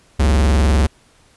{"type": "tone with vibrato", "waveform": "square", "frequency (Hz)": 69.3, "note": "C#2", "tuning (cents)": 0, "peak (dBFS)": -12, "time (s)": [0.19, 0.87], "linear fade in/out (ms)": 10, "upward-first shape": "sine", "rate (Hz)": 20, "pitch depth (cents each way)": 290, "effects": ["pink hiss -53 dBFS RMS until 1.36 s", "resampled to 24000 Hz"]}